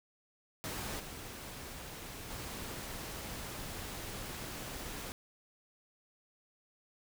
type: noise with level steps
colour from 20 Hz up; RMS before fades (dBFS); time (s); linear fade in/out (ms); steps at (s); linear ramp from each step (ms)
pink; -40 / -46 / -43; 0.64-5.12; 0; 0.99 / 2.3; 10
effects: none